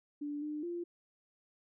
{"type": "tone with pitch steps", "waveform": "sine", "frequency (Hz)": [292, 300.4, 346.2], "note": ["D4", "D4", "F4"], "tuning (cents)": [-10, 39, -15], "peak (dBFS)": -36, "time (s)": [0.21, 0.84], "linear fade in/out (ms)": 10, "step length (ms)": 210, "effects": []}